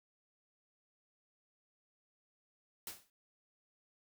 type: noise with exponential decay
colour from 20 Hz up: white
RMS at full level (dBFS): -41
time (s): 2.87-3.1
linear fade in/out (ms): 1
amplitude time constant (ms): 49
effects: none